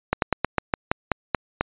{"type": "slowing click train", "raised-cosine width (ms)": 0.5, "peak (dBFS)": -4, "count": 10, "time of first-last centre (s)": [0.13, 1.61], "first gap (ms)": 92, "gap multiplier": 1.14, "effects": ["resampled to 8000 Hz"]}